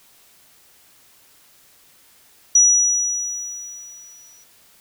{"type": "tone with exponential decay", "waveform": "sine", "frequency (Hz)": 5850, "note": "F#8", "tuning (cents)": -21, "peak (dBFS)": -8, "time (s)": [2.55, 4.44], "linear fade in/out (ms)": 5, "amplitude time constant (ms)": 410, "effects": ["white hiss -53 dBFS RMS until 4.8 s"]}